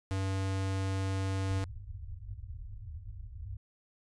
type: tone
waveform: square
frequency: 96.1 Hz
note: G2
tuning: 34 cents flat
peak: -31 dBFS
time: 0.11-1.64 s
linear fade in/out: 0 ms
type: low-pass noise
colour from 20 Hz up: white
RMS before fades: -43 dBFS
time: 1.49-3.57 s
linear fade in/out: 5 ms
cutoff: 110 Hz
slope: 96 dB/octave
effects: resampled to 22050 Hz